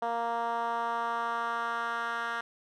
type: tone with band-pass filter sweep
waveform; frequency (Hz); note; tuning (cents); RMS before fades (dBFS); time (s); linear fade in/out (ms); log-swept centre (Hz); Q
10% pulse; 233.1; A#3; 0; -32; 0.02-2.41; 5; 760 to 1600; 2
effects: none